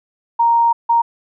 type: tone bursts at uneven times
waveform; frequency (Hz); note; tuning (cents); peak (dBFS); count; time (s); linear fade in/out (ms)
sine; 932.3; A#5; 0; -10; 2; 0.39-0.73 / 0.89-1.02; 10
effects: none